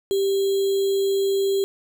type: tone with sample-and-hold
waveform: sine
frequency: 392 Hz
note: G4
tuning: in tune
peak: -18 dBFS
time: 0.11-1.64 s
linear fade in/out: 0 ms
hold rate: 3675 Hz
effects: none